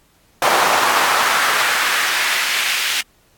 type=noise with high-pass filter sweep; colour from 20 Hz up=brown; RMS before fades=-17 dBFS; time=0.42-3.01 s; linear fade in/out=2 ms; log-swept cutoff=830 to 2600 Hz; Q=1.5; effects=pink hiss -56 dBFS RMS until 3.37 s + AAC 64 kbps